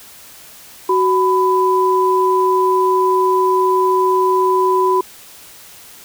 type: tone pair together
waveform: sine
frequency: 373.4 / 998 Hz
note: F#4 / B5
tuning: +16 / +18 cents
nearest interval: octave + perfect fourth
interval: 1702 cents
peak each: -14 dBFS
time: 0.89-5.01 s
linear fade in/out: 5 ms
effects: white hiss -40 dBFS RMS until 6.04 s